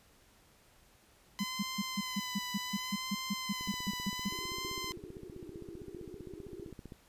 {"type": "tone with vibrato", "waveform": "10% pulse", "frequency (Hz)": 1017, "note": "C6", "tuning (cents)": -50, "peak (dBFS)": -29, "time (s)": [1.39, 4.92], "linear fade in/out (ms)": 0, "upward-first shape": "sine", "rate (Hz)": 0.68, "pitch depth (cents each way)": 39}
{"type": "tone bursts", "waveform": "sine", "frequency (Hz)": 200.7, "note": "G3", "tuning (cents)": 41, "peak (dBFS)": -30, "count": 16, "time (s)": [1.4, 4.29], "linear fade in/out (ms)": 10, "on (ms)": 40, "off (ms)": 150}
{"type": "click train", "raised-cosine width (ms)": 3, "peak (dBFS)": -33, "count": 52, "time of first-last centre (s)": [3.61, 6.922], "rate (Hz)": 15.4}
{"type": "band-pass noise", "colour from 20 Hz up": "pink", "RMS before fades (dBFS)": -49, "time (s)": [4.29, 6.74], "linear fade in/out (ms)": 50, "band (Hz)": [320, 410], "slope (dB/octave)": 96}
{"effects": ["pink hiss -64 dBFS RMS until 7.08 s", "resampled to 32000 Hz"]}